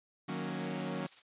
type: chord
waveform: sawtooth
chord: D# minor seventh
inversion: none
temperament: equal with one note detuned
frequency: 154.13 / 185 / 233.1 / 277.2 Hz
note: D#3 / F#3 / A#3 / C#4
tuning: -16 / 0 / 0 / 0 cents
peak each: -38 / -35 / -38 / -38 dBFS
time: 0.28-1.07 s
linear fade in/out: 10 ms
type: noise with tremolo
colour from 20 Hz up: blue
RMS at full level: -46 dBFS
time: 0.59-1.22 s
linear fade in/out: 5 ms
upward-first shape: sine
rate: 19 Hz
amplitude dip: 65%
effects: resampled to 8000 Hz